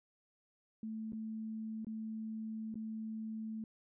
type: tone with dropouts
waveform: sine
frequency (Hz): 220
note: A3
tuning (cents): 0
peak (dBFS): -39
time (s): 0.83-3.64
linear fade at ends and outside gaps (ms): 2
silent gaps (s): 1.122-1.131 / 1.847-1.868 / 2.743-2.755
effects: none